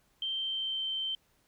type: tone with pitch glide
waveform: sine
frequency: 3136 to 3111 Hz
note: G7 to G7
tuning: 0 to -14 cents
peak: -31 dBFS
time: 0.22-1.15 s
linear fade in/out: 2 ms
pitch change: -14 cents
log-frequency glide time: 0.32-0.84 s
effects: pink hiss -70 dBFS RMS until 1.47 s